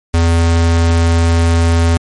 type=tone; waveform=square; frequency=83.7 Hz; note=E2; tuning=27 cents sharp; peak=-9 dBFS; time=0.14-1.97 s; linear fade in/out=0 ms; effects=MP3 48 kbps